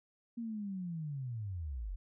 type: linear sweep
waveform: sine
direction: down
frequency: 237.4 to 39.84 Hz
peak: -37 dBFS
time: 0.37-1.96 s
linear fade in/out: 10 ms
effects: none